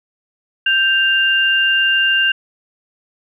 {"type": "tone pair together", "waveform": "sine", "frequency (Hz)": [1568.1, 2794], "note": ["G6", "F7"], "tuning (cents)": [0, 0], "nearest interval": "minor seventh", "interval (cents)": 1000, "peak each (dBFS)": [-15, -14], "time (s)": [0.66, 2.32], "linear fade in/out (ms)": 5, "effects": []}